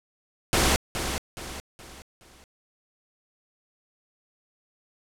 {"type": "noise with echo", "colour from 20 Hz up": "pink", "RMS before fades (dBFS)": -21, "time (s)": [0.53, 0.76], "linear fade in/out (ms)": 0, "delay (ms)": 420, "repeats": 4, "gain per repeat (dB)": -8, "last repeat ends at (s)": 2.44, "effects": ["low-pass 11000 Hz 12 dB/octave"]}